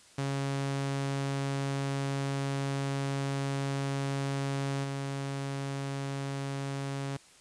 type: tone with level steps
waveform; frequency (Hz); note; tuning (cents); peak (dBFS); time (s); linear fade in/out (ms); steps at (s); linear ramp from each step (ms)
sawtooth; 138; C#3; -7; -26 / -29; 0.18-7.17; 5; 4.83; 20
effects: white hiss -57 dBFS RMS until 7.4 s + resampled to 22050 Hz